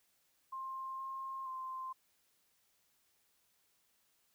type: tone with pitch steps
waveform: sine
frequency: 1058 / 1066 / 1044 Hz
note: C6 / C6 / C6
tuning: +19 / +32 / -4 cents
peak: -40 dBFS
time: 0.52-1.93 s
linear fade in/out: 10 ms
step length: 470 ms
effects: white hiss -75 dBFS RMS until 4.34 s